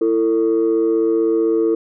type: tone pair together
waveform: sine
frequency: 333.4 / 449.1 Hz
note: E4 / A4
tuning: +20 / +35 cents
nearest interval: perfect fourth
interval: 515 cents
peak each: -15 dBFS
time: 0.01-1.75 s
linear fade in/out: 5 ms
effects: tanh soft clip ceiling -9 dBFS

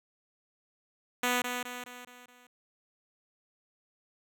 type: tone with echo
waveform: 5% pulse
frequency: 246.9 Hz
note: B3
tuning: in tune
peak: -15 dBFS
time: 1.23-1.42 s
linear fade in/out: 5 ms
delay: 210 ms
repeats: 5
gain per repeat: -6 dB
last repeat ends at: 2.47 s
effects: none

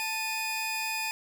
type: tone pair together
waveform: sawtooth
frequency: 883.5 / 2476 Hz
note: A5 / D#7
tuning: +7 / -9 cents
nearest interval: octave + tritone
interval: 1784 cents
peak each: -31 / -28 dBFS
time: 0-1.11 s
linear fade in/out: 0 ms
effects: none

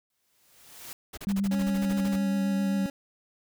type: noise with exponential growth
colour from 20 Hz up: white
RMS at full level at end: -40 dBFS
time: 0.1-0.93 s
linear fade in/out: 2 ms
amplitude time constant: 180 ms
type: noise bursts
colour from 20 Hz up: pink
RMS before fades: -39 dBFS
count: 14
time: 1.13-2.163 s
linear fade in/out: 10 ms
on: 45 ms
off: 31 ms
type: tone with vibrato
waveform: sine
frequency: 196.8 Hz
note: G3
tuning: 7 cents sharp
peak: -24 dBFS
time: 1.27-2.86 s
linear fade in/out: 0 ms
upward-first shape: triangle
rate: 7.6 Hz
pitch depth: 31 cents each way
type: tone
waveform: 25% pulse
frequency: 277.2 Hz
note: C#4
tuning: in tune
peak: -30 dBFS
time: 1.51-2.9 s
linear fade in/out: 2 ms
effects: none

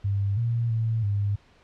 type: tone with pitch steps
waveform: sine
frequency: 99.6 / 117 / 112.5 / 101.4 Hz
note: G2 / A#2 / A2 / G#2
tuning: +28 / +7 / +39 / -41 cents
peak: -22 dBFS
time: 0.04-1.36 s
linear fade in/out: 10 ms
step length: 330 ms
effects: pink hiss -58 dBFS RMS until 1.63 s + low-pass 4000 Hz 12 dB/octave

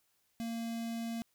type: tone with notch filter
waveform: square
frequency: 230 Hz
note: A#3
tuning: 23 cents flat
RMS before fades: -38 dBFS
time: 0.4-1.22 s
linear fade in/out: 0 ms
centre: 1300 Hz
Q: 1.2
effects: white hiss -75 dBFS RMS until 1.34 s

